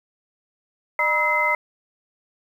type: tone cluster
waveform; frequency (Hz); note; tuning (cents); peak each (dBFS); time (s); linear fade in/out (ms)
sine; 603 / 962 / 1293 / 2058; D5 / B5 / E6 / C7; +46 / -46 / -34 / -29; -27 / -23 / -27 / -20; 0.99-1.55; 2
effects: 8-bit